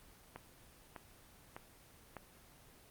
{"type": "click train", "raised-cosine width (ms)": 0.5, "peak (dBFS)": -30, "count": 4, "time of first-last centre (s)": [0.36, 2.167], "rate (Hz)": 1.66, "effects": ["pink hiss -61 dBFS RMS until 2.9 s", "Opus 24 kbps"]}